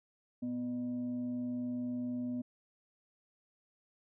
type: tone with frequency modulation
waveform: sine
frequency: 246.9 Hz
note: B3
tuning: in tune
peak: -34 dBFS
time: 0.42-2.42 s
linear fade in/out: 10 ms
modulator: 362 Hz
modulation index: 0.3
effects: none